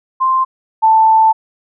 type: tone pair in turn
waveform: sine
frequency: 1046.5 / 883.8 Hz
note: C6 / A5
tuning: 0 / +7 cents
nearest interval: minor third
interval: 293 cents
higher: first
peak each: -10 / -6 dBFS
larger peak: second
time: 0.2-0.45 / 0.82-1.33 s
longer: second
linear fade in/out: 20 ms
effects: none